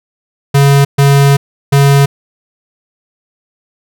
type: tone bursts at uneven times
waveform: square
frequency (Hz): 140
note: C#3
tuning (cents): +18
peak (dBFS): -5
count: 3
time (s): 0.54-0.85 / 0.98-1.37 / 1.72-2.06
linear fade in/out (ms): 10
effects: none

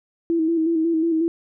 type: tone with vibrato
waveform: sine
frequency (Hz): 326.9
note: E4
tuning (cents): -14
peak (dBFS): -17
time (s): 0.3-1.28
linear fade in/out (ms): 0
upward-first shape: square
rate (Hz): 5.5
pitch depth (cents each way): 41
effects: none

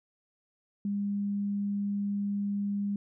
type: tone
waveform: sine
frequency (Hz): 202.1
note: G#3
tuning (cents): -47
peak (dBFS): -28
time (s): 0.85-2.96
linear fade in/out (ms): 2
effects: none

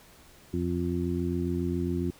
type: harmonic tone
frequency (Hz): 87.31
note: F2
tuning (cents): 0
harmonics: 1 / 2 / 3 / 4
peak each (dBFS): -32 / -32 / -32 / -32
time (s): 0.53-2.11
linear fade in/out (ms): 10
effects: pink hiss -55 dBFS RMS until 2.19 s

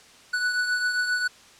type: beating tone pair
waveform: square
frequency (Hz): 1480 / 1487.5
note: F#6 / F#6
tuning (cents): 0 / +9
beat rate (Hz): 7.5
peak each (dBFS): -24 / -33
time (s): 0.33-1.28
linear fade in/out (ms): 10
effects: white hiss -51 dBFS RMS until 1.59 s + low-pass 7000 Hz 12 dB/octave

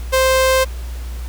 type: tone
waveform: sawtooth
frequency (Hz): 523.3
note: C5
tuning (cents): 0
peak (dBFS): -8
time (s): 0.12-0.65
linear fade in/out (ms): 20
effects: added 60 Hz sine -24 dBFS peak until 1.28 s + pink hiss -40 dBFS RMS until 1.28 s

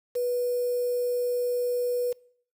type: tone with quantisation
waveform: sine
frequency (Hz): 490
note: B4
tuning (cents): -14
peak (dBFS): -24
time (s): 0.15-2.13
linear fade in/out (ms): 10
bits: 7
effects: noise-tail reverb RT60 0.6 s tail -24 dB re dry

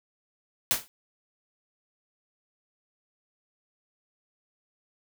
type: noise with exponential decay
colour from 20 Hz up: white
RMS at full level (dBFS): -20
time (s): 0.71-0.88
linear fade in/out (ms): 0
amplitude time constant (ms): 35
effects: none

